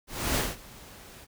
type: noise with ADSR envelope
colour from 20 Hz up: pink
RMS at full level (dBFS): -26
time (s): 0.07-1.27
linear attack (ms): 290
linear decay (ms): 200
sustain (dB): -22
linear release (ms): 40
effects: none